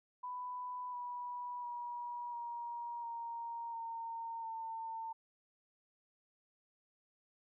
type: tone with pitch steps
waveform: sine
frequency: 994 / 978.1 / 962.4 / 946.9 / 931.7 / 916.8 / 902.1 Hz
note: B5 / B5 / B5 / A#5 / A#5 / A#5 / A5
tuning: +11 / -17 / -45 / +27 / -1 / -29 / +43 cents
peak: -40 dBFS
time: 0.23-5.13 s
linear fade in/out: 10 ms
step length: 700 ms
effects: none